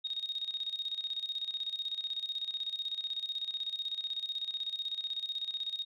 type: tone with tremolo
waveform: sine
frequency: 3729 Hz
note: A#7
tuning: in tune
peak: -32 dBFS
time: 0.04-5.85 s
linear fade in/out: 10 ms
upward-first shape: square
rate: 16 Hz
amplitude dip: 70%
effects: none